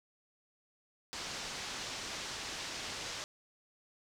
white low-pass noise, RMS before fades -42 dBFS, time 1.13-3.24 s, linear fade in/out 0 ms, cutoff 6300 Hz, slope 24 dB/octave, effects none

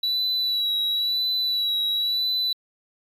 sine tone with vibrato, 3933 Hz, B7, 8 cents flat, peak -18 dBFS, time 0.03-2.53 s, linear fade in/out 5 ms, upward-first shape sine, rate 0.97 Hz, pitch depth 31 cents each way, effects tanh soft clip ceiling -20 dBFS + MP3 96 kbps

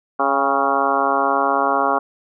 harmonic tone with a mistuned harmonic, 138.4 Hz, C#3, 2 cents flat, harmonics 2 / 3 / 4 / 5 / 6 / 7 / 8 / 9 / 10, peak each -27 / -26 / -25 / -23 / -22 / -25 / -21 / -26 / -25 dBFS, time 0.19-1.99 s, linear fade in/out 10 ms, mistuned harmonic 6, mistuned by -34 cents, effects none

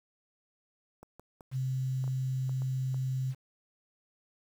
clicks, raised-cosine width 1 ms, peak -35 dBFS, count 8, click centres 1.03 / 1.196 / 1.408 / 2.041 / 2.078 / 2.494 / 2.62 / 2.944 s
sine tone, 130.81 Hz, C3, in tune, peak -29 dBFS, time 1.51-3.35 s, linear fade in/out 50 ms
effects 9-bit

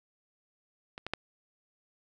clicks, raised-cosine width 0.3 ms, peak -25 / -20 / -14 dBFS, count 3, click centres 0.979 / 1.066 / 1.136 s, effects none

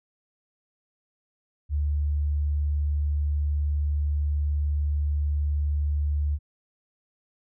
sine tone, 73.42 Hz, D2, in tune, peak -22 dBFS, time 1.69-6.39 s, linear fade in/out 50 ms, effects none

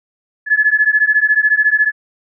sine beating tone pair, 1707 / 1721 Hz, G#6 / A6, +47 / -39 cents, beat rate 14 Hz, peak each -13 dBFS, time 0.46-1.92 s, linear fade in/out 50 ms, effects none

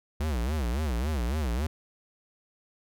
square tone with vibrato, 67.5 Hz, C#2, 45 cents flat, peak -27 dBFS, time 0.2-1.67 s, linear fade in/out 5 ms, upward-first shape sine, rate 3.6 Hz, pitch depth 280 cents each way, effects none

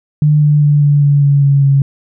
sine tone with pitch steps, 150 / 148.28 / 146.57 / 144.89 / 143.23 / 141.58 / 139.95 / 138.35 Hz, D3 / D3 / D3 / D3 / D3 / C#3 / C#3 / C#3, +37 / +17 / -3 / -23 / -43 / +37 / +17 / -3 cents, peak -6 dBFS, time 0.22-1.82 s, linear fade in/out 2 ms, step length 200 ms, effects none

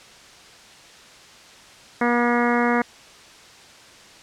harmonic tone, 240 Hz, B3, 49 cents flat, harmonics 1 / 2 / 3 / 4 / 5 / 6 / 7 / 8 / 9, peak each -21 / -24 / -26 / -27 / -28 / -29 / -29 / -30 / -31 dBFS, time 2.01-2.82 s, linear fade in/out 5 ms, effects white hiss -46 dBFS RMS until 4.22 s + low-pass 6000 Hz 12 dB/octave

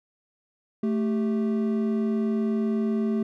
triangle tone pair together, 220 / 392 Hz, A3 / G4, 0 / 0 cents, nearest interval minor seventh, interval 1000 cents, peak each -21 / -28 dBFS, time 0.83-3.23 s, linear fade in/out 5 ms, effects none

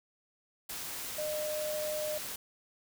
sine tone in noise, 609 Hz, D#5, 37 cents flat, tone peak -33 dBFS, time 1.18-2.18 s, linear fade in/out 5 ms, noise white, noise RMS -40 dBFS, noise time 0.69-2.36 s, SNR +4 dB, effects none

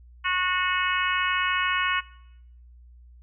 harmonic tone, 365.8 Hz, F#4, 20 cents flat, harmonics 3 / 4 / 5 / 6 / 7 / 8, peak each -28 / -29 / -30 / -31 / -31 / -32 dBFS, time 0.24-2.01 s, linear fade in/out 20 ms, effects noise-tail reverb RT60 0.8 s tail -20 dB re dry + added 60 Hz sine -47 dBFS peak until 3.22 s

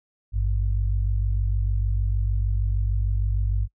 sine tone pair together, 52.44 / 99 Hz, G#1 / G2, +17 / +18 cents, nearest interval major seventh, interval 1101 cents, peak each -21 / -26 dBFS, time 0.32-3.68 s, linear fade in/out 50 ms, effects noise-tail reverb RT60 0.1 s tail -25 dB re dry

